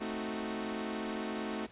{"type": "chord", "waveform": "sawtooth", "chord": "A diminished seventh", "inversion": "none", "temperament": "equal", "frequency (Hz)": [220, 261.6, 311.1, 370], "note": ["A3", "C4", "Eb4", "Gb4"], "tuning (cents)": [0, 0, 0, 0], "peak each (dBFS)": [-34, -40, -38, -38], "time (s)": [0, 1.67], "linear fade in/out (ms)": 20, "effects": ["pink hiss -56 dBFS RMS until 1.71 s", "resampled to 8000 Hz"]}